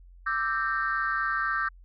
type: chord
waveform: sine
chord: E half-diminished seventh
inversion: third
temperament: equal with one note detuned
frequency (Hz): 1174.7 / 1318.5 / 1568 / 1831.6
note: D6 / E6 / G6 / Bb6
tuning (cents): 0 / 0 / 0 / -31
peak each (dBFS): -30 / -31 / -28 / -33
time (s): 0.26-1.69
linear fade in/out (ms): 10
effects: tanh soft clip ceiling -17 dBFS + added 44 Hz sine -48 dBFS peak until 1.84 s